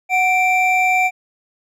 triangle tone pair together, 739.9 / 2349 Hz, F#5 / D7, 0 / 0 cents, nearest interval octave + minor sixth, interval 2000 cents, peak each -14 dBFS, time 0.09-1.11 s, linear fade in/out 50 ms, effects none

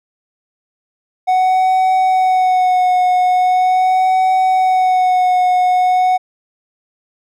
triangle tone with vibrato, 740 Hz, F#5, in tune, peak -8 dBFS, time 1.27-6.18 s, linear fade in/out 20 ms, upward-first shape sine, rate 0.41 Hz, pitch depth 25 cents each way, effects none

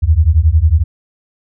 sine beating tone pair, 74 / 85 Hz, D2 / F2, +14 / -46 cents, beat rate 11 Hz, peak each -10 dBFS, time 0.02-0.84 s, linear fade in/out 20 ms, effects none

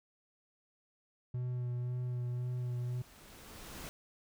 triangle tone with vibrato, 123.47 Hz, B2, in tune, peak -32 dBFS, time 1.34-3.02 s, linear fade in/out 5 ms, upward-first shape sine, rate 1.9 Hz, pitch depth 17 cents each way
pink noise with exponential growth, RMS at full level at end -45 dBFS, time 1.49-3.89 s, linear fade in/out 0 ms, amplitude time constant 520 ms
effects none

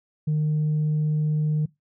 sine tone, 152.6 Hz, D#3, 33 cents flat, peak -18 dBFS, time 0.27-1.66 s, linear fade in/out 10 ms, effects noise-tail reverb RT60 0.2 s tail -22 dB re dry + tanh soft clip ceiling -18 dBFS

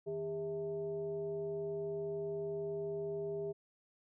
sine tone with frequency modulation, 404.5 Hz, G#4, 46 cents flat, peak -36 dBFS, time 0.06-3.53 s, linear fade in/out 20 ms, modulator 246 Hz, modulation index 0.59, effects none

